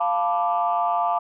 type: chord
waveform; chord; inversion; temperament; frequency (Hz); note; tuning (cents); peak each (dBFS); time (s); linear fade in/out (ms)
sine; B half-diminished seventh; second; equal; 698.5 / 880 / 987.8 / 1174.7; F5 / A5 / B5 / D6; 0 / 0 / 0 / 0; -22 / -25 / -28 / -25; 0-1.19; 10
effects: tanh soft clip ceiling -11 dBFS